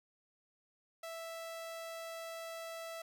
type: tone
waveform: sawtooth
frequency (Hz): 659.3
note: E5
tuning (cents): 0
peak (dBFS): -39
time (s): 1.03-3.02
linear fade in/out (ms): 5
effects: none